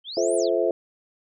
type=exponential two-way sweep; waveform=sine; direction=up then down; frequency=3013 to 10160 to 3013 Hz; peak=-32 dBFS; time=0.04-0.5 s; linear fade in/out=50 ms; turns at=0.35 s
type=chord; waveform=sine; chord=F major seventh; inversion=none; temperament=just; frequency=349.2 / 436.5 / 523.8 / 654.8 Hz; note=F4 / A4 / C5 / E5; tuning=0 / -14 / +2 / -12 cents; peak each=-25 dBFS; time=0.17-0.71 s; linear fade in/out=2 ms
effects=none